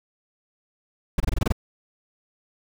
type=noise bursts; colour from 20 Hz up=brown; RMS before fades=-19 dBFS; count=8; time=1.18-1.524 s; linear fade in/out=5 ms; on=22 ms; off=24 ms; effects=none